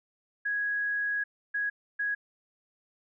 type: tone bursts at uneven times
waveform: sine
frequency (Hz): 1661.2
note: G#6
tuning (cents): 0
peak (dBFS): -27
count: 3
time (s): 0.45-1.24 / 1.54-1.7 / 1.99-2.15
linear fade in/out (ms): 10
effects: none